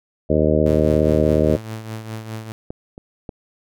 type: harmonic tone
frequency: 76.9 Hz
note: D#2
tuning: 20 cents flat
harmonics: 1 / 2 / 3 / 4 / 5 / 6 / 7 / 8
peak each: -22 / -22 / -22 / -22 / -22 / -22 / -22 / -22 dBFS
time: 0.29-1.57 s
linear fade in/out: 20 ms
type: tone with tremolo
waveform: sawtooth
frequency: 110.6 Hz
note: A2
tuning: 9 cents sharp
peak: -22 dBFS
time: 0.66-2.52 s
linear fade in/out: 0 ms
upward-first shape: triangle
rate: 4.9 Hz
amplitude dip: 65%
type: clicks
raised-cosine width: 2 ms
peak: -16 / -23 / -17 dBFS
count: 3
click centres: 2.705 / 2.979 / 3.292 s
effects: none